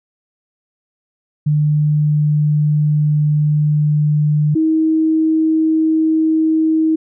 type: tone pair in turn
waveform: sine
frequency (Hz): 149.9 / 317.6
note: D3 / D#4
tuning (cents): +36 / +36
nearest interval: octave + minor second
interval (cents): 1300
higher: second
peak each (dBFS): -11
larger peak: neither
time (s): 1.46-4.55 / 4.55-6.96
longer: first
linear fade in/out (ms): 10
effects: none